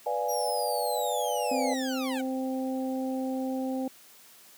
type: chord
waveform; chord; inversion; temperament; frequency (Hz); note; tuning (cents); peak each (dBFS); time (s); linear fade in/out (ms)
sine; B diminished seventh; none; equal; 493.9 / 587.3 / 698.5 / 830.6; B4 / D5 / F5 / Ab5; 0 / 0 / 0 / 0; -32 / -32 / -34 / -31; 0.06-1.74; 5
type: linear sweep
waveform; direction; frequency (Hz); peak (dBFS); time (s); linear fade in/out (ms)
15% pulse; down; 5780 to 708; -29; 0.28-2.22; 20
type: harmonic tone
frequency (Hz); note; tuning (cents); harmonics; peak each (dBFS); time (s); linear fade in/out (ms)
261.6; C4; 0; 1 / 2 / 3; -29 / -35 / -39; 1.51-3.88; 5
effects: white hiss -54 dBFS RMS until 4.57 s + high-pass 150 Hz 12 dB/octave